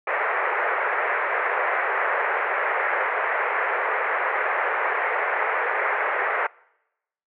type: band-pass noise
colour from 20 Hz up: white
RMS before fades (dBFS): -24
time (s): 0.07-6.47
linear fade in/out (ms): 5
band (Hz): 420 to 2100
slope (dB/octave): 48
effects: noise-tail reverb RT60 0.9 s tail -25 dB re dry